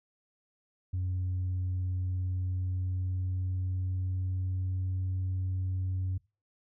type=tone with pitch glide; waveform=sine; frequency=91.7 to 93.03 Hz; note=F#2 to F#2; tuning=-15 to +10 cents; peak=-27 dBFS; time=0.93-6.18 s; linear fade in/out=10 ms; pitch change=+25 cents; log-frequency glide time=1.97-5.05 s; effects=noise-tail reverb RT60 0.3 s tail -24 dB re dry + tanh soft clip ceiling -27 dBFS